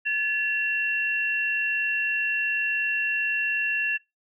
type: tone pair together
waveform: sine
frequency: 1719.1 / 2722 Hz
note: A6 / F7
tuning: -41 / -45 cents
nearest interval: minor sixth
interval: 796 cents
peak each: -25 dBFS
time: 0.05-3.98 s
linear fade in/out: 20 ms
effects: noise-tail reverb RT60 0.2 s tail -20 dB re dry